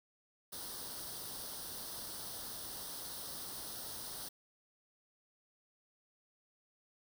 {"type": "noise with comb filter", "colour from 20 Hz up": "white", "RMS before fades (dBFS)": -45, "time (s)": [0.52, 4.29], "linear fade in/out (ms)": 10, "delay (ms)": 0.21, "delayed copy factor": 0.75, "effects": []}